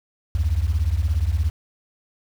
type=beating tone pair; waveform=sine; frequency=69.3 / 86.3 Hz; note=C#2 / F2; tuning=0 / -20 cents; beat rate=17 Hz; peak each=-20 dBFS; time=0.35-1.5 s; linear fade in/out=0 ms; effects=tanh soft clip ceiling -12 dBFS + 7-bit